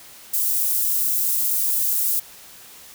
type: high-pass noise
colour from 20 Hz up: white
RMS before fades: -21 dBFS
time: 0.33-2.2 s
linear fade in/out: 10 ms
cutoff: 11000 Hz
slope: 12 dB/octave
effects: white hiss -44 dBFS RMS until 2.94 s